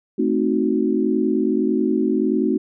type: chord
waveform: sine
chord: A diminished seventh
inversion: none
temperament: equal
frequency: 220 / 261.6 / 311.1 / 370 Hz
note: A3 / C4 / Eb4 / Gb4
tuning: 0 / 0 / 0 / 0 cents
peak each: -22 dBFS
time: 0.18-2.58 s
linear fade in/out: 10 ms
effects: none